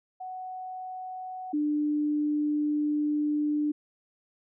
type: tone pair in turn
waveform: sine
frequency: 743 / 297.7 Hz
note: F#5 / D4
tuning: +7 / +24 cents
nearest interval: octave + major third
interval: 1583 cents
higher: first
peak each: -35 / -24 dBFS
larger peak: second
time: 0.2-1.53 / 1.53-3.72 s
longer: second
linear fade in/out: 10 ms
effects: none